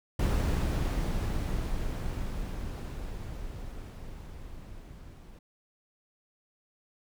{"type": "noise with level ramp", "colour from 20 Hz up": "brown", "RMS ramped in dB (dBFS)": [-25, -48], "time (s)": [0.19, 5.39], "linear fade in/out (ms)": 5, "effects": []}